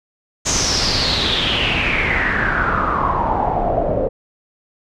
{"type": "noise with low-pass filter sweep", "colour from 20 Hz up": "pink", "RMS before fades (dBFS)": -18, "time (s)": [0.45, 4.09], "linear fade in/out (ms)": 20, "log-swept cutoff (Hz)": [6600, 530], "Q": 6.4, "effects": []}